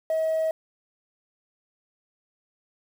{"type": "tone", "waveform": "sine", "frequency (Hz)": 639, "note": "D#5", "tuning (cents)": 46, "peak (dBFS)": -20, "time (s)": [0.1, 0.51], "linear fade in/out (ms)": 2, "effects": ["tanh soft clip ceiling -20 dBFS", "8-bit"]}